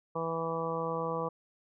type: harmonic tone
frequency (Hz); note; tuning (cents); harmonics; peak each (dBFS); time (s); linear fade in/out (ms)
164.4; E3; -4; 1 / 2 / 3 / 4 / 5 / 6 / 7; -39 / -43 / -34 / -42 / -42 / -39 / -38; 0.15-1.29; 10
effects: none